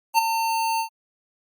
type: tone with ADSR envelope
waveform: square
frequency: 900 Hz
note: A5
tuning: 39 cents sharp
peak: -13 dBFS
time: 0.14-0.89 s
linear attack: 43 ms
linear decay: 12 ms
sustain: -9 dB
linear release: 95 ms
effects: Opus 48 kbps